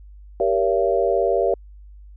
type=chord; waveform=sine; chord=G diminished seventh; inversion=none; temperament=just; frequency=392 / 470.4 / 564.5 / 677.4 Hz; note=G4 / Bb4 / Db5 / Fb5; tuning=0 / +16 / +31 / +47 cents; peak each=-22 dBFS; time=0.4-1.54 s; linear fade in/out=2 ms; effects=added 50 Hz sine -40 dBFS peak until 2.16 s